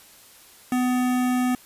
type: tone with notch filter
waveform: square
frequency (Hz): 250.4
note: B3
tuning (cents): +24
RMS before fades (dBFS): -22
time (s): 0.72-1.55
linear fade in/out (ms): 2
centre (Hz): 4400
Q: 1.2
effects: white hiss -50 dBFS RMS until 1.65 s + resampled to 32000 Hz